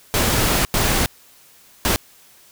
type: noise bursts at uneven times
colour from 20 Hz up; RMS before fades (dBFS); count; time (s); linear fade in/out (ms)
pink; -18; 3; 0.14-0.65 / 0.74-1.06 / 1.85-1.96; 0
effects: white hiss -50 dBFS RMS until 2.51 s